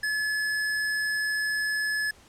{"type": "tone", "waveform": "square", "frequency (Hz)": 1713, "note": "A6", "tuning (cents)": -47, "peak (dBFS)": -26, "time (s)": [0.03, 2.11], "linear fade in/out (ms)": 5, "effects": ["pink hiss -55 dBFS RMS until 2.28 s", "low-pass 10000 Hz 12 dB/octave"]}